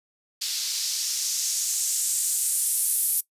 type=noise with band-pass filter sweep; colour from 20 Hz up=blue; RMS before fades=-26 dBFS; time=0.41-3.21 s; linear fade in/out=10 ms; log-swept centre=4300 to 11000 Hz; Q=2.1; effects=noise-tail reverb RT60 0.1 s tail -20 dB re dry + resampled to 32000 Hz